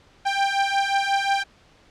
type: beating tone pair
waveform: sawtooth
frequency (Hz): 788 / 793.6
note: G5 / G5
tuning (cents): +9 / +21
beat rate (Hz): 5.6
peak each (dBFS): -19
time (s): 0.25-1.44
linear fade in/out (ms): 20
effects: pink hiss -55 dBFS RMS until 1.9 s + low-pass 5000 Hz 12 dB/octave